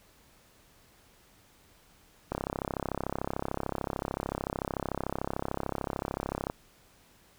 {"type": "click train", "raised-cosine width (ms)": 1, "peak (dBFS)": -17, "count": 141, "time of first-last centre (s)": [2.32, 6.499], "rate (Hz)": 33.5, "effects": ["pink hiss -61 dBFS RMS until 7.38 s"]}